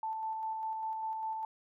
sine tone with tremolo, 882 Hz, A5, 4 cents sharp, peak -33 dBFS, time 0.03-1.45 s, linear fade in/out 2 ms, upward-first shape square, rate 5 Hz, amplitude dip 25%, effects none

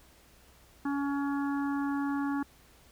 harmonic tone, 281.4 Hz, C#4, 26 cents sharp, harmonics 1 / 3 / 4 / 5 / 6, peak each -29 / -39 / -41 / -43 / -45 dBFS, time 0.85-2.43 s, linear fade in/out 5 ms, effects added 60 Hz sine -62 dBFS peak until 2.91 s + pink hiss -60 dBFS RMS until 2.91 s

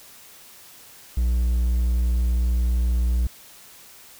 triangle tone, 60 Hz, B1, 49 cents flat, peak -16 dBFS, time 1.17-3.27 s, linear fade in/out 5 ms, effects white hiss -47 dBFS RMS until 4.19 s

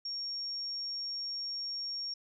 sine tone, 5540 Hz, F8, 15 cents flat, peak -35 dBFS, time 0.05-2.14 s, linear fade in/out 5 ms, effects none

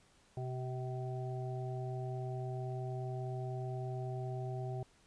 harmonic tone with a mistuned harmonic, 127.4 Hz, C3, 46 cents flat, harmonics 1 / 3 / 5 / 6, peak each -38 / -45 / -48 / -48 dBFS, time 0.37-4.83 s, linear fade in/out 2 ms, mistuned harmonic 5, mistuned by +19 cents, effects pink hiss -67 dBFS RMS until 5.06 s + resampled to 22050 Hz

